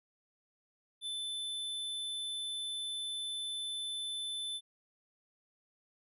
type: tone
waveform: square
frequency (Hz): 3520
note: A7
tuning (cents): 0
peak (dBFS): -37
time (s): 1.01-4.61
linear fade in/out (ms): 50
effects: resampled to 32000 Hz